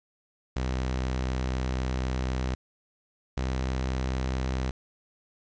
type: tone pair in turn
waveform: sawtooth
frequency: 64 / 64.63 Hz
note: C2 / C2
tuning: -38 / -21 cents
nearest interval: unison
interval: 17 cents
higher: second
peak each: -23 dBFS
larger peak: neither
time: 0.56-2.55 / 3.37-4.71 s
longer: first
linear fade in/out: 5 ms
effects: resampled to 16000 Hz + 9-bit